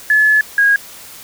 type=tone pair in turn; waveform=sine; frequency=1717 / 1639.6 Hz; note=A6 / G#6; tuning=-43 / -23 cents; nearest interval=minor second; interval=80 cents; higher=first; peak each=-8 dBFS; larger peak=neither; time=0.1-0.41 / 0.58-0.76 s; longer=first; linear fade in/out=2 ms; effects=white hiss -36 dBFS RMS until 1.23 s